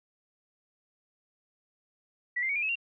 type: tone with pitch steps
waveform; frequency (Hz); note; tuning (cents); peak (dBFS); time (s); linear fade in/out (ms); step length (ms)
sine; 1952 / 2092 / 2242 / 2403 / 2576 / 2761; B6 / C7 / C#7 / D7 / E7 / F7; -21 / -1 / +19 / +39 / -41 / -20; -27; 2.36-2.756; 10; 66
effects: none